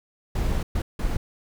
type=noise bursts at uneven times; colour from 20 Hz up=brown; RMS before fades=-24 dBFS; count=3; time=0.35-0.63 / 0.75-0.82 / 0.99-1.17 s; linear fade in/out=5 ms; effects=none